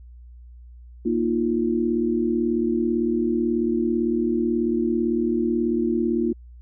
sine chord, Bb suspended fourth, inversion none, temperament equal with one note detuned, 234 / 311.1 / 349.2 Hz, Bb3 / Eb4 / F4, +7 / 0 / 0 cents, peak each -23 / -26 / -23 dBFS, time 1.05-6.33 s, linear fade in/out 10 ms, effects added 60 Hz sine -41 dBFS peak until 6.61 s

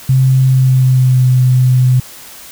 sine tone with pitch glide, 131.4 to 127.29 Hz, C3 to C3, +8 to -47 cents, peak -6 dBFS, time 0.09-2 s, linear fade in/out 5 ms, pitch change -55 cents, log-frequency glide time 0.41-1.29 s, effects white hiss -34 dBFS RMS until 2.51 s

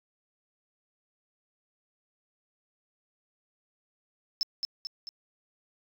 sine tone with echo, 5260 Hz, E8, 5 cents flat, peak -23 dBFS, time 4.41-4.43 s, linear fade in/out 0 ms, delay 220 ms, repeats 3, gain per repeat -5 dB, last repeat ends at 5.09 s, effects tanh soft clip ceiling -21 dBFS

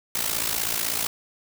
white noise with amplitude modulation, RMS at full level -23 dBFS, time 0.15-1.07 s, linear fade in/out 2 ms, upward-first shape sine, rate 56.1 Hz, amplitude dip 75%, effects none

